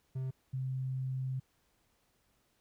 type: tone pair in turn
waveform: triangle / sine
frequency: 130.81 / 130.81 Hz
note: C3 / C3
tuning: 0 / 0 cents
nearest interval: unison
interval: 0 cents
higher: neither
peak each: -32 / -33 dBFS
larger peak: first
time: 0.15-0.31 / 0.53-1.4 s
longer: second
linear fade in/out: 10 ms
effects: pink hiss -74 dBFS RMS until 2.6 s